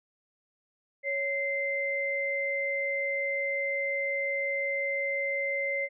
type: tone pair together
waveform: sine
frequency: 554.4 / 2080 Hz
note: C#5 / C7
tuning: 0 / -11 cents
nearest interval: octave + major seventh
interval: 2289 cents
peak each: -32 / -29 dBFS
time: 1.03-5.89 s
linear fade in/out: 50 ms
effects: none